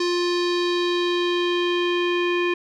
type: tone with low-pass filter sweep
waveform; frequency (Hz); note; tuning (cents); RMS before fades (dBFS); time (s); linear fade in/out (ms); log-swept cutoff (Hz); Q
square; 351.5; F4; +11; -22; 0-2.54; 5; 4900 to 2600; 3.2
effects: none